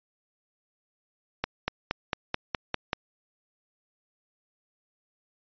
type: accelerating click train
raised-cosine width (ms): 0.3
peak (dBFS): -10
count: 8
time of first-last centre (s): 1.44-2.931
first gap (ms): 240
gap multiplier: 0.96
effects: resampled to 11025 Hz